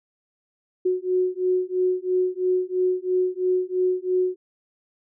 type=beating tone pair; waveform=sine; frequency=365.6 / 368.6 Hz; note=F#4 / F#4; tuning=-21 / -7 cents; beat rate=3 Hz; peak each=-23 dBFS; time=0.85-4.36 s; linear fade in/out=10 ms; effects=none